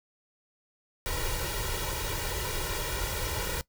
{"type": "noise with comb filter", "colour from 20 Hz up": "pink", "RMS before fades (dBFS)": -32, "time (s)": [1.06, 3.61], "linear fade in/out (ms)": 0, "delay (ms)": 2.1, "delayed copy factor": 0.9, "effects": ["noise-tail reverb RT60 0.1 s tail -19 dB re dry"]}